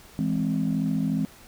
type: chord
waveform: sine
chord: E augmented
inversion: none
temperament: equal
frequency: 164.81 / 207.7 / 261.6 Hz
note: E3 / G#3 / B#3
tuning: 0 / 0 / 0 cents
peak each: -26 dBFS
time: 0.19-1.25 s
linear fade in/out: 0 ms
effects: tanh soft clip ceiling -16 dBFS + pink hiss -50 dBFS RMS until 1.47 s